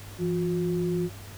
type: tone pair together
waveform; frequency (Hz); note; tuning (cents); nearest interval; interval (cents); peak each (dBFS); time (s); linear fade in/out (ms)
sine; 169.1 / 358.3; E3 / F4; +44 / +44; octave + minor second; 1300; -27; 0.18-1.1; 50
effects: added 99 Hz sine -42 dBFS peak until 1.37 s + pink hiss -46 dBFS RMS until 1.37 s